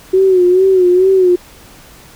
sine tone with vibrato, 370 Hz, F#4, in tune, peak -6 dBFS, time 0.13-1.36 s, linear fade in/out 10 ms, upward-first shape sine, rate 2.3 Hz, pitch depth 69 cents each way, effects pink hiss -40 dBFS RMS until 2.15 s

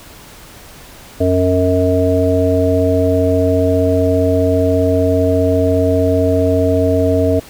harmonic tone, 91.5 Hz, F#2, 19 cents flat, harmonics 1 / 3 / 5 / 7, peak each -16 / -16 / -16 / -16 dBFS, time 1.2-7.4 s, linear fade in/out 10 ms, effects pink hiss -38 dBFS RMS until 7.49 s

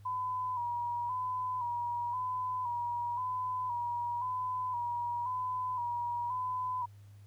sine tone with vibrato, 982 Hz, B5, 10 cents flat, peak -32 dBFS, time 0.05-6.86 s, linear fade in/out 10 ms, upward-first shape square, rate 0.96 Hz, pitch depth 44 cents each way, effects added 101 Hz sine -51 dBFS peak until 7.26 s + pink hiss -69 dBFS RMS until 7.26 s

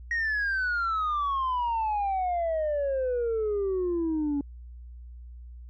sine exponential sweep, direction down, 1894 to 280 Hz, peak -23 dBFS, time 0.11-4.41 s, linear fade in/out 2 ms, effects tanh soft clip ceiling -23 dBFS + added 60 Hz sine -41 dBFS peak until 5.69 s

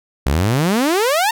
sawtooth exponential sweep, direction up, 61.74 to 932.3 Hz, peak -10 dBFS, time 0.26-1.31 s, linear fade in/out 5 ms, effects none

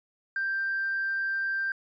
sine tone with hard clipping, 1576 Hz, G6, 9 cents sharp, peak -27 dBFS, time 0.36-1.72 s, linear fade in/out 2 ms, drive 1 dB, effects resampled to 16000 Hz

